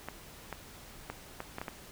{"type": "clicks", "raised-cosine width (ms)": 0.5, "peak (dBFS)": -22, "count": 7, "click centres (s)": [0.086, 0.527, 1.1, 1.404, 1.584, 1.615, 1.682], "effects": ["pink hiss -51 dBFS RMS until 1.91 s"]}